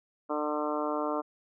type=harmonic tone; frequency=150 Hz; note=D3; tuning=37 cents sharp; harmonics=2 / 3 / 4 / 5 / 6 / 7 / 8 / 9; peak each=-34 / -36 / -34 / -39 / -39 / -37 / -38 / -42 dBFS; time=0.29-1.22 s; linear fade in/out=20 ms; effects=none